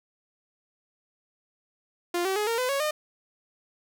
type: tone with pitch steps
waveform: sawtooth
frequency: 349.2 / 383 / 420.1 / 460.8 / 505.4 / 554.3 / 608 Hz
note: F4 / G4 / G#4 / A#4 / B4 / C#5 / D#5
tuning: 0 / -40 / +20 / -20 / +40 / 0 / -40 cents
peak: -21 dBFS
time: 2.14-2.91 s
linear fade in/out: 5 ms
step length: 110 ms
effects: none